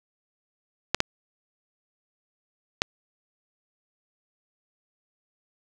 clicks, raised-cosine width 0.2 ms, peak -3 dBFS, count 3, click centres 0.946 / 1.004 / 2.819 s, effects none

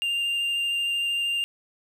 triangle tone with vibrato, 2794 Hz, F7, in tune, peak -22 dBFS, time 0.02-1.44 s, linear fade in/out 0 ms, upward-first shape sine, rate 13 Hz, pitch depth 9 cents each way, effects none

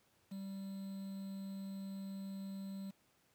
triangle tone with quantisation, 194.8 Hz, G3, 11 cents flat, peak -40 dBFS, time 0.31-2.91 s, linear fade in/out 10 ms, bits 10, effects pink hiss -73 dBFS RMS until 3.34 s + high-pass 100 Hz 12 dB/octave

